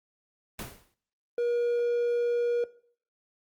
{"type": "noise with exponential decay", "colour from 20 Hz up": "pink", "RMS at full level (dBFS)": -34, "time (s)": [0.59, 0.94], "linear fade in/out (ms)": 1, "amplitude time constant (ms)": 75}
{"type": "tone", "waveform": "triangle", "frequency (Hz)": 477.7, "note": "A#4", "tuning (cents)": 42, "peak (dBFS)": -23, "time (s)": [1.38, 2.64], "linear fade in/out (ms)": 2}
{"effects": ["noise-tail reverb RT60 0.5 s tail -18 dB re dry", "Opus 24 kbps"]}